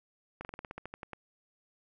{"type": "slowing click train", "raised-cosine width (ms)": 0.5, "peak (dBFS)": -26, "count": 12, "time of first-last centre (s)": [0.41, 1.133], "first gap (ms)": 39, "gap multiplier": 1.1, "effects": []}